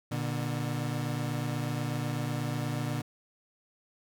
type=tone pair together; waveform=30% pulse; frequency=119.8 / 147.95 Hz; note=A#2 / D3; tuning=+48 / +13 cents; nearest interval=major third; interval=365 cents; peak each=-30 / -31 dBFS; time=0.11-3.02 s; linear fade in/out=10 ms; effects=none